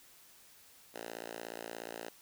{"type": "tone with high-pass filter", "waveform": "5% pulse", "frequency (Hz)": 56.9, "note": "A#1", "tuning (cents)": -41, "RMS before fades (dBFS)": -45, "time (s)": [0.94, 2.1], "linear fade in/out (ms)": 5, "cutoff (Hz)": 410, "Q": 0.83, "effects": ["white hiss -60 dBFS RMS until 2.21 s"]}